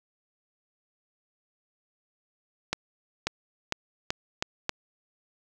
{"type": "accelerating click train", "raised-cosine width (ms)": 0.2, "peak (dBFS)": -9, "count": 6, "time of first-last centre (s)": [2.73, 4.694], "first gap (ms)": 540, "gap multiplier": 0.84, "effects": []}